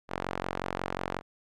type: tone with band-pass filter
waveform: sawtooth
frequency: 45.54 Hz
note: F#1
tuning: 27 cents flat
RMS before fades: -35 dBFS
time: 0.08-1.22 s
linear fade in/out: 50 ms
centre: 990 Hz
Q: 0.7
effects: none